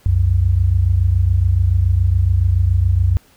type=tone pair together; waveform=sine; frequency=65.41 / 92.5 Hz; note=C2 / F#2; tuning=0 / 0 cents; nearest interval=tritone; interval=600 cents; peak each=-16 / -13 dBFS; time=0.06-3.17 s; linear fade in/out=0 ms; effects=pink hiss -52 dBFS RMS until 3.36 s